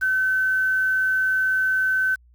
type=tone with quantisation; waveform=sine; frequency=1526 Hz; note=G6; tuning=47 cents flat; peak=-18 dBFS; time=0.01-2.16 s; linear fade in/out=20 ms; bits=7; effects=added 60 Hz sine -51 dBFS peak until 2.34 s